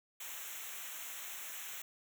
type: noise with comb filter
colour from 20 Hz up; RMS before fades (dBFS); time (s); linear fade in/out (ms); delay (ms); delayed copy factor
white; -45; 0.2-1.82; 5; 0.21; -0.9
effects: none